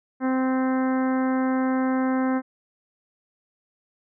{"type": "harmonic tone", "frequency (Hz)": 260.1, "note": "C4", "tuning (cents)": -10, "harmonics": [1, 2, 3, 4, 5, 6, 7, 8], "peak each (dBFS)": [-21, -30, -32, -34, -37, -37, -41, -44], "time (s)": [0.2, 2.42], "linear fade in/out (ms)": 50, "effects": []}